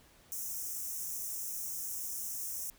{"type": "high-pass noise", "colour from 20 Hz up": "white", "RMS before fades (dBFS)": -39, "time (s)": [0.32, 2.7], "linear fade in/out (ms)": 0, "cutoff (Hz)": 5500, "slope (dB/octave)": 96, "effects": ["pink hiss -62 dBFS RMS until 2.78 s"]}